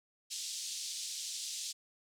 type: band-pass noise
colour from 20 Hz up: white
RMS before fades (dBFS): -41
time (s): 0.3-1.73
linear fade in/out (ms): 20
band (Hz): 3400 to 7800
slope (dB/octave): 24
effects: none